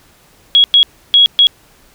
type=tone bursts at uneven times; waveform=sine; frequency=3322 Hz; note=G#7; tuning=in tune; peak=-4 dBFS; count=4; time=0.55-0.64 / 0.74-0.83 / 1.14-1.26 / 1.39-1.47 s; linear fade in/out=0 ms; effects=pink hiss -48 dBFS RMS until 1.94 s